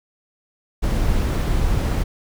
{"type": "noise", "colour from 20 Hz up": "brown", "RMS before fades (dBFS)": -19, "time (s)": [0.82, 2.04], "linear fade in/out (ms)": 20, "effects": []}